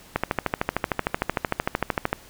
click train, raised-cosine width 0.5 ms, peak -6 dBFS, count 27, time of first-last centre 0.16-2.13 s, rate 13.2 Hz, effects pink hiss -49 dBFS RMS until 2.29 s

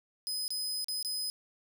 sawtooth tone with dropouts, 5030 Hz, D#8, 18 cents sharp, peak -30 dBFS, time 0.27-1.3 s, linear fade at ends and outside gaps 0 ms, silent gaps 0.48-0.505 / 0.844-0.884 / 1.027-1.048 s, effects none

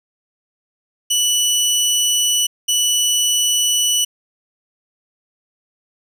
20% pulse tone pair in turn, 2960 / 2960 Hz, F#7 / F#7, 0 / 0 cents, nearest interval unison, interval 0 cents, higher neither, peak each -9 dBFS, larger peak neither, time 1.1-2.47 / 2.68-4.05 s, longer neither, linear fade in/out 10 ms, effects none

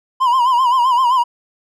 triangle tone with vibrato, 1000 Hz, B5, 21 cents sharp, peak -9 dBFS, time 0.2-1.24 s, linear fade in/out 20 ms, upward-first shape sine, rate 7.7 Hz, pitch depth 100 cents each way, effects none

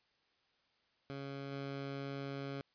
15% pulse tone with level steps, 138.59 Hz, C#3, in tune, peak -36 / -34 dBFS, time 1.1-2.61 s, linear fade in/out 0 ms, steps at 1.51 s, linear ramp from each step 20 ms, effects white hiss -75 dBFS RMS until 2.74 s + resampled to 11025 Hz

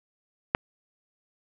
click, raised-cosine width 0.5 ms, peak -5 dBFS, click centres 0.549 s, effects none

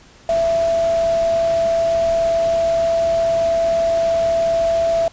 sine tone in noise, 666 Hz, E5, 18 cents sharp, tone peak -14 dBFS, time 0.29-5.08 s, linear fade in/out 2 ms, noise pink, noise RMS -32 dBFS, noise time 0.29-5.08 s, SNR +15 dB, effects pink hiss -47 dBFS RMS until 5.12 s + resampled to 16000 Hz

